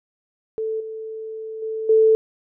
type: tone with level steps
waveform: sine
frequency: 440.8 Hz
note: A4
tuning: 3 cents sharp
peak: -22 / -29 / -24 / -11 dBFS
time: 0.58-2.15 s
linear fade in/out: 0 ms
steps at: 0.8 / 1.62 / 1.89 s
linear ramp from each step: 5 ms
effects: none